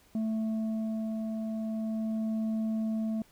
sine tone with frequency modulation, 220.3 Hz, A3, 2 cents sharp, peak -29 dBFS, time 0.15-3.22 s, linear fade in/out 2 ms, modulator 441 Hz, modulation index 0.41, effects pink hiss -62 dBFS RMS until 3.31 s

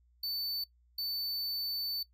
square tone bursts at uneven times, 4520 Hz, C#8, 33 cents sharp, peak -34 dBFS, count 2, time 0.23-0.64 / 0.98-2.03 s, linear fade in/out 5 ms, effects noise-tail reverb RT60 0.1 s tail -21 dB re dry + added 60 Hz sine -64 dBFS peak until 2.13 s

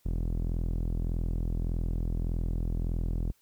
sawtooth tone with low-pass filter, 41.69 Hz, E1, 20 cents sharp, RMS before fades -30 dBFS, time 0.05-3.32 s, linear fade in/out 10 ms, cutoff 310 Hz, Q 0.66, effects white hiss -68 dBFS RMS until 3.41 s

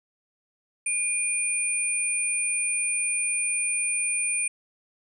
sine tone pair together, 2430 / 9174 Hz, D#7 / D9, -42 / -42 cents, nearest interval octave + major seventh, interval 2300 cents, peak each -28 / -25 dBFS, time 0.86-4.48 s, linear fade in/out 5 ms, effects none

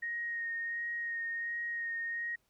sine tone with vibrato, 1864.7 Hz, A#6, in tune, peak -34 dBFS, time 0.02-2.36 s, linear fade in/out 10 ms, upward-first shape sine, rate 1.4 Hz, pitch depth 16 cents each way, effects pink hiss -75 dBFS RMS until 2.49 s

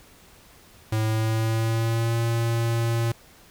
square tone with pitch glide, 109.6 to 115.78 Hz, A2 to A#2, -6 to -11 cents, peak -22 dBFS, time 0.92-3.12 s, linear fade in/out 5 ms, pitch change +95 cents, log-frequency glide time 1.03-2.17 s, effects pink hiss -52 dBFS RMS until 3.5 s

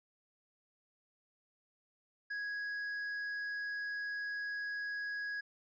triangle tone with hard clipping, 1661.2 Hz, G#6, in tune, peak -38 dBFS, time 2.3-5.41 s, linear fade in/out 10 ms, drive 7 dB, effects resampled to 16000 Hz

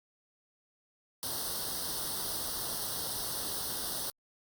white noise with comb filter, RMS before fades -36 dBFS, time 1.23-4.1 s, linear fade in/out 0 ms, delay 0.21 ms, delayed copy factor +0.9, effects Opus 48 kbps

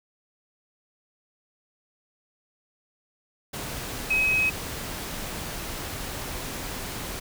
sine tone in noise, 2543 Hz, D#7, 37 cents sharp, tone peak -20 dBFS, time 4.1-4.5 s, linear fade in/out 10 ms, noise pink, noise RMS -34 dBFS, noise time 3.53-7.2 s, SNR +11 dB, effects none

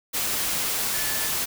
sine tone in noise, 1739 Hz, A6, 21 cents flat, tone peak -35 dBFS, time 0.93-1.31 s, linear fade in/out 20 ms, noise white, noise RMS -26 dBFS, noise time 0.13-1.46 s, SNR -12 dB, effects none

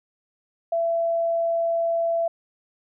sine tone, 670 Hz, E5, 28 cents sharp, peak -20 dBFS, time 0.72-2.28 s, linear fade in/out 5 ms, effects none

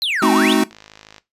triangle exponential two-way sweep, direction down then up, 4253 to 747 to 3786 Hz, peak -16 dBFS, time 0.02-0.53 s, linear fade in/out 0 ms, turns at 0.32 s
square chord, A diminished seventh, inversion none, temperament equal with one note detuned, 214.9 / 261.6 / 311.1 / 370 Hz, A3 / C4 / Eb4 / Gb4, -41 / 0 / 0 / 0 cents, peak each -19 dBFS, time 0.22-0.64 s, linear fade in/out 5 ms
click train, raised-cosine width 0.2 ms, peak -22 dBFS, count 26, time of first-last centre 0.71-1.182 s, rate 53 Hz
effects noise-tail reverb RT60 0.2 s tail -17 dB re dry + resampled to 32000 Hz

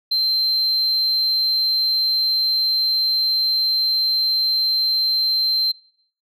sine tone, 4123 Hz, C8, 26 cents flat, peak -14 dBFS, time 0.11-5.72 s, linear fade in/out 10 ms, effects noise-tail reverb RT60 0.6 s tail -21 dB re dry + tanh soft clip ceiling -15 dBFS

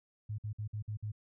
sine tone bursts, 106.2 Hz, G#2, 39 cents sharp, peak -35 dBFS, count 6, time 0.29-1.119 s, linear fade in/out 10 ms, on 94 ms, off 53 ms, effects none

